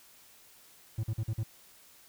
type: tone bursts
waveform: triangle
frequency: 110 Hz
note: A2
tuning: in tune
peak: -27 dBFS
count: 5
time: 0.98-1.434 s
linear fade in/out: 5 ms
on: 54 ms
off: 46 ms
effects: white hiss -58 dBFS RMS until 2.08 s